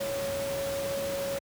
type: tone in noise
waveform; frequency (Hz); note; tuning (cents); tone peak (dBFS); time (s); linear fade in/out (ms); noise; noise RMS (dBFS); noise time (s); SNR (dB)
sine; 554.4; C#5; 0; -30; 0-1.39; 10; pink; -37; 0-1.39; +4
effects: high-pass 80 Hz 12 dB/octave